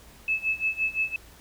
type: tone with tremolo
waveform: sine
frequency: 2606 Hz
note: E7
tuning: 20 cents flat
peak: -21 dBFS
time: 0.28-1.16 s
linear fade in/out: 2 ms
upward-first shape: sine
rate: 5.8 Hz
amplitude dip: 90%
effects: added 58 Hz sine -54 dBFS peak until 1.4 s + pink hiss -52 dBFS RMS until 1.4 s